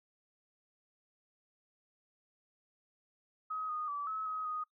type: tone with pitch steps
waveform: sine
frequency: 1267 / 1234 / 1154 / 1290 / 1267 / 1244 Hz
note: D#6 / D#6 / D6 / E6 / D#6 / D#6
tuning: +31 / -15 / -31 / -38 / +31 / -1 cents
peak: -35 dBFS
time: 3.5-4.64 s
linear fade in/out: 10 ms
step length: 190 ms
effects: noise-tail reverb RT60 0.1 s tail -22 dB re dry